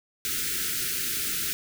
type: band-stop noise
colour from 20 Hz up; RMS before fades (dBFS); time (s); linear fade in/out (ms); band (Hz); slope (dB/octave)
white; -29; 0.25-1.53; 0; 450 to 1300; 96
effects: none